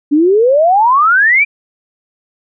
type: exponential sweep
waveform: sine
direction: up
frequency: 280.4 to 2410 Hz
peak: -6 dBFS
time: 0.11-1.45 s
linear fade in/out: 20 ms
effects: none